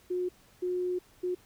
sine tone bursts at uneven times, 361.2 Hz, F#4, 42 cents flat, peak -28 dBFS, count 3, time 0.1-0.29 / 0.62-0.99 / 1.23-1.35 s, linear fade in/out 10 ms, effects pink hiss -61 dBFS RMS until 1.45 s

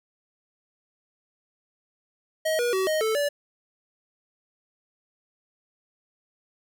square tone with pitch steps, 632 / 481.2 / 379.2 / 623 / 439.6 / 578 Hz, D#5 / B4 / F#4 / D#5 / A4 / D5, +27 / -45 / +43 / +2 / -2 / -28 cents, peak -23 dBFS, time 2.45-3.29 s, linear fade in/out 10 ms, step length 140 ms, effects none

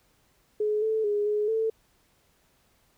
sine tone with pitch steps, 423.4 / 439.1 / 413.5 / 419.8 / 444.5 Hz, G#4 / A4 / G#4 / G#4 / A4, +33 / -4 / -8 / +19 / +18 cents, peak -23 dBFS, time 0.6-1.7 s, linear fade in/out 5 ms, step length 220 ms, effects pink hiss -66 dBFS RMS until 2.97 s

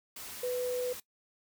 sine tone in noise, 497 Hz, B4, 11 cents sharp, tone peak -30 dBFS, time 0.43-0.93 s, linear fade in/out 5 ms, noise white, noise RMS -44 dBFS, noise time 0.16-1 s, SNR +11 dB, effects noise-tail reverb RT60 0.1 s tail -19 dB re dry

